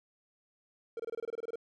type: tone bursts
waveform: triangle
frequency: 460.2 Hz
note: A#4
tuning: 22 cents flat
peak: -33 dBFS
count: 12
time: 0.97-1.557 s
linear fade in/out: 2 ms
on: 26 ms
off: 25 ms
effects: none